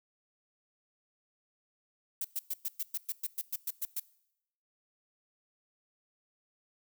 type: noise bursts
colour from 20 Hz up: violet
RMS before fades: -34 dBFS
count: 13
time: 2.21-3.998 s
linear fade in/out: 5 ms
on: 36 ms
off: 110 ms
effects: noise-tail reverb RT60 0.8 s tail -21 dB re dry